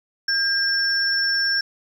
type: tone pair together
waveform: sine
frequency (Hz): 1607 / 5409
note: G6 / E8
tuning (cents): +43 / +44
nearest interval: octave + major sixth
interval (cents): 2101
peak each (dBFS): -21 / -21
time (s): 0.28-1.61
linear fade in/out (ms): 5
effects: 8-bit